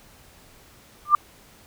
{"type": "tone with exponential growth", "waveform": "sine", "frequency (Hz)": 1191, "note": "D6", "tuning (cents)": 24, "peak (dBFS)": -7, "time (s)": [1.05, 1.15], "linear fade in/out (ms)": 2, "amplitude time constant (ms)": 20, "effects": ["pink hiss -52 dBFS RMS until 1.66 s"]}